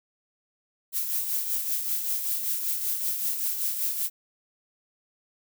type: noise with tremolo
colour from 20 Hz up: violet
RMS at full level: -26 dBFS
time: 0.92-4.1 s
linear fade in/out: 50 ms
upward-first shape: triangle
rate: 5.2 Hz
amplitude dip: 55%
effects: none